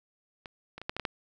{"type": "clicks", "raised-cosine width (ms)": 0.3, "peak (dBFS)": [-25, -26, -25, -15, -19, -17, -13], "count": 7, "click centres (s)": [0.458, 0.78, 0.816, 0.895, 0.966, 0.997, 1.052], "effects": []}